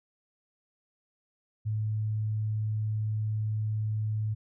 sine tone, 107.8 Hz, A2, 35 cents flat, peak -27 dBFS, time 1.65-4.35 s, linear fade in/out 20 ms, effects none

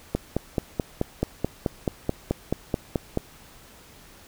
click train, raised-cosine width 2 ms, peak -9 dBFS, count 15, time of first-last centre 0.15-3.174 s, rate 4.63 Hz, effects pink hiss -50 dBFS RMS until 4.27 s

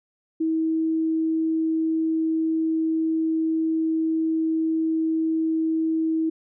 sine tone, 321.3 Hz, E4, 44 cents flat, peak -20 dBFS, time 0.4-6.3 s, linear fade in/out 10 ms, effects none

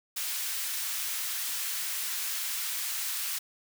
white high-pass noise, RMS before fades -33 dBFS, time 0.16-3.39 s, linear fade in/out 10 ms, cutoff 1400 Hz, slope 12 dB/octave, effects none

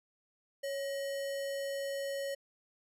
sine tone with sample-and-hold, 554.4 Hz, C#5, in tune, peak -34 dBFS, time 0.63-2.35 s, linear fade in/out 10 ms, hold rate 2450 Hz, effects resampled to 32000 Hz

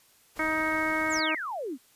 pink noise, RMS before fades -46 dBFS, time 0.35-1.21 s, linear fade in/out 20 ms
harmonic tone, 314.2 Hz, D#4, 17 cents sharp, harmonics 1 / 2 / 3 / 4 / 5 / 6 / 7, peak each -32 / -34 / -35 / -33 / -33 / -34 / -31 dBFS, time 0.39-1.35 s, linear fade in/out 5 ms
sine exponential sweep, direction down, 8310 to 233.1 Hz, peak -31 dBFS, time 1.09-1.78 s, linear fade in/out 50 ms
effects white hiss -61 dBFS RMS until 1.95 s + resampled to 32000 Hz

